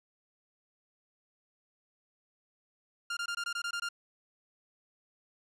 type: tone bursts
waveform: sawtooth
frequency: 1400 Hz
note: F6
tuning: 4 cents sharp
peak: -29 dBFS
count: 9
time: 3.1-3.889 s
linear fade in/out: 5 ms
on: 69 ms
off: 21 ms
effects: low-pass 8000 Hz 12 dB/octave